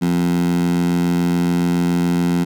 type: tone with high-pass filter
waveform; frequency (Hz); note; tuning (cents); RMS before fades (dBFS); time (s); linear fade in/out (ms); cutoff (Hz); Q
15% pulse; 87.1; F2; -4; -17; 0.01-2.45; 20; 200; 6.1
effects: none